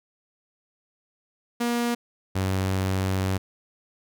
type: tone pair in turn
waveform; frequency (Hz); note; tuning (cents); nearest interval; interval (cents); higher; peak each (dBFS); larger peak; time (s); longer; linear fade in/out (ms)
sawtooth; 238.1 / 94.9; A#3 / F#2; +37 / +44; octave + major third; 1593; first; -19; neither; 1.6-1.95 / 2.35-3.38; second; 10
effects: none